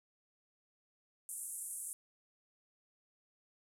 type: band-pass noise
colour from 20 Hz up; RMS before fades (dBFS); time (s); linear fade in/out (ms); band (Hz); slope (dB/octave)
white; -44; 1.29-1.93; 0; 8100 to 11000; 48
effects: none